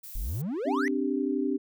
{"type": "noise", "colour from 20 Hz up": "violet", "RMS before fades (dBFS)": -43, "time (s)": [0.03, 0.42], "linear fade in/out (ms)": 10}
{"type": "exponential sweep", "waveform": "triangle", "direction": "up", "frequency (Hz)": [32.45, 2063], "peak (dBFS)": -27, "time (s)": [0.15, 0.88], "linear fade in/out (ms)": 0}
{"type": "chord", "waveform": "sine", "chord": "C suspended second", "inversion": "none", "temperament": "equal", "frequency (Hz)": [261.6, 293.7, 392], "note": ["C4", "D4", "G4"], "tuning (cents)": [0, 0, 0], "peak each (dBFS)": [-29, -29, -31], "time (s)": [0.65, 1.58], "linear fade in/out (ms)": 20}
{"effects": []}